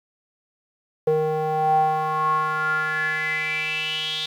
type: tone with band-pass filter sweep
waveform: square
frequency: 155.56 Hz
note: D#3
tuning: in tune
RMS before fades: -23 dBFS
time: 1.07-4.26 s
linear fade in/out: 5 ms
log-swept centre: 510 to 3600 Hz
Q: 7.8
effects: 9-bit